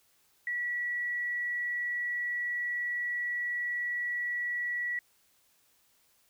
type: tone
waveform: sine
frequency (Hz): 1939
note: B6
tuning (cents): -32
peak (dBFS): -30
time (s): 0.47-4.99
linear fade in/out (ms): 2
effects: white hiss -68 dBFS RMS until 6.29 s